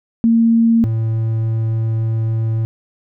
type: tone pair in turn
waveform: sine / triangle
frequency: 229.1 / 112.06 Hz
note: A#3 / A2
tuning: -30 / +32 cents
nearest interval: octave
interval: 1238 cents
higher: first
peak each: -9 / -13 dBFS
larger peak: first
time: 0.24-0.84 / 0.84-2.65 s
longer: second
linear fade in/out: 0 ms
effects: none